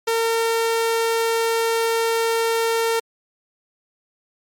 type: tone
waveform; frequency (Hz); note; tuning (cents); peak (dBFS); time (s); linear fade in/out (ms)
sawtooth; 456.3; A#4; -37; -14; 0.07-3; 10
effects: MP3 64 kbps